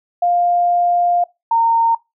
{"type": "tone pair in turn", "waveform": "sine", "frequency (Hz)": [702, 917.9], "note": ["F5", "A#5"], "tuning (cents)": [9, -27], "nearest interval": "perfect fourth", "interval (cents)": 464, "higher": "second", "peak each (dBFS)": [-12, -11], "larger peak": "second", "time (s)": [[0.22, 1.24], [1.51, 1.95]], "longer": "first", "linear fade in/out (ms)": 5, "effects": ["noise-tail reverb RT60 0.2 s tail -21 dB re dry"]}